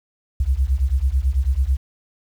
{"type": "beating tone pair", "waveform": "sine", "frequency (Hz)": [61.74, 70.84], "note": ["B1", "C#2"], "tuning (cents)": [0, 38], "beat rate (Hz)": 9.1, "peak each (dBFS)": -19, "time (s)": [0.4, 1.77], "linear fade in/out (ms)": 5, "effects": ["8-bit"]}